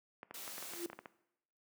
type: clicks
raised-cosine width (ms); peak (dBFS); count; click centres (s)
0.5; -31; 10; 0.231 / 0.31 / 0.478 / 0.581 / 0.626 / 0.736 / 0.9 / 0.931 / 0.99 / 1.058
type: noise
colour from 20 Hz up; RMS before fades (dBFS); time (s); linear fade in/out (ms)
white; -47; 0.34-0.86; 5
type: tone with exponential growth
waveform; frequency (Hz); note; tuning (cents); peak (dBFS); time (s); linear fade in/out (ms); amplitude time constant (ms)
sine; 343.6; F4; -28; -34; 0.64-0.86; 0; 46
effects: noise-tail reverb RT60 0.8 s tail -17 dB re dry + high-pass 200 Hz 12 dB/octave